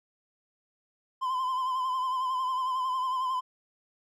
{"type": "tone with vibrato", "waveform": "triangle", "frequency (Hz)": 1028, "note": "C6", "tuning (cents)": -31, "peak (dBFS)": -25, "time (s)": [1.21, 3.41], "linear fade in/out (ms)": 20, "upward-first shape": "sine", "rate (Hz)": 11, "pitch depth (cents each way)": 47, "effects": []}